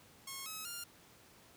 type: tone with pitch steps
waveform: 5% pulse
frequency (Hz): 1086 / 1282 / 1402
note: C#6 / E6 / F6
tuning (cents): -36 / -49 / +6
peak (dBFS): -31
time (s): 0.27-0.84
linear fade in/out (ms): 5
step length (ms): 190
effects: pink hiss -61 dBFS RMS until 1.56 s + high-pass 80 Hz 12 dB/octave